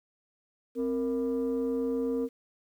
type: tone pair together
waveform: sine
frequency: 261.9 / 464.1 Hz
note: C4 / A#4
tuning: +2 / -8 cents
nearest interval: minor seventh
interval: 990 cents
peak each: -28 dBFS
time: 0.75-2.29 s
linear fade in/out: 50 ms
effects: tanh soft clip ceiling -23 dBFS + 10-bit

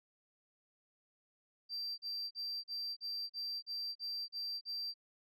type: tone bursts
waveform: sine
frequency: 4700 Hz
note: D8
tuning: 1 cent sharp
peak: -36 dBFS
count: 10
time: 1.69-4.941 s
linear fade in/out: 50 ms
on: 290 ms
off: 39 ms
effects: tanh soft clip ceiling -36 dBFS

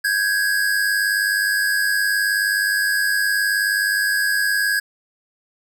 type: tone pair together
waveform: square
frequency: 1562 / 1661.2 Hz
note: G6 / G#6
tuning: -7 / 0 cents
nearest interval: minor second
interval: 107 cents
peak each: -24 / -19 dBFS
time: 0.04-4.8 s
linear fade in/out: 10 ms
effects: none

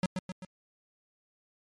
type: tone with echo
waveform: square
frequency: 185 Hz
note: F#3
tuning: in tune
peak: -26 dBFS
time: 0.03-0.06 s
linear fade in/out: 2 ms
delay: 130 ms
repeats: 3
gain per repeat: -5 dB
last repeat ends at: 0.45 s
effects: MP3 48 kbps

